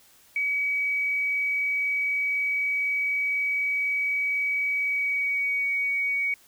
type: tone with pitch glide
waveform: sine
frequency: 2271 to 2248 Hz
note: C#7 to C#7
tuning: +41 to +24 cents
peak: -23 dBFS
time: 0.36-6.34 s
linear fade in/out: 2 ms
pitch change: -17 cents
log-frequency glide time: 4.82-5.6 s
effects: white hiss -57 dBFS RMS until 6.47 s